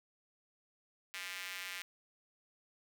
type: tone with high-pass filter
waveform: square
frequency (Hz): 93.1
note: F#2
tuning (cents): +11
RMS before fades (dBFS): -44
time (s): 1.14-1.82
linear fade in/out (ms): 0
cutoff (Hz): 2100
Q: 1.9
effects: none